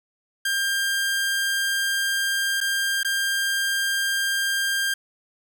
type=tone with dropouts; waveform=sawtooth; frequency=1597 Hz; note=G6; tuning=32 cents sharp; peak=-18 dBFS; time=0.45-4.94 s; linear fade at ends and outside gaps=5 ms; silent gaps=2.605-2.611 / 3.032-3.047 s; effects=none